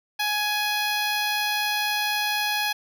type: tone with notch filter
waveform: 10% pulse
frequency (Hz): 836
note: G#5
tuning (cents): +11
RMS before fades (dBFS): -25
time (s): 0.19-2.73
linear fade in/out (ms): 10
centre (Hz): 7400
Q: 1.9
effects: none